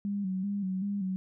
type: tone with vibrato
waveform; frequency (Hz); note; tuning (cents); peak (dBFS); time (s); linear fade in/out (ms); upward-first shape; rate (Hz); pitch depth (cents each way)
sine; 194.6; G3; -12; -29; 0.05-1.16; 0; square; 2.6; 63
effects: none